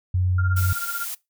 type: tone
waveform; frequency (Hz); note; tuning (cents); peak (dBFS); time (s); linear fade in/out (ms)
sine; 91.2; F#2; -24; -18; 0.14-0.73; 5
type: tone with tremolo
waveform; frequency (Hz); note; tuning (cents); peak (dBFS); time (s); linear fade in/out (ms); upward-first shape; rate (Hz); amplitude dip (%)
sine; 1396.9; F6; 0; -24; 0.38-1.05; 5; triangle; 16; 100
type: noise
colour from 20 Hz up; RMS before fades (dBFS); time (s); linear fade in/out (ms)
blue; -31; 0.56-1.15; 10
effects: noise-tail reverb RT60 0.2 s tail -21 dB re dry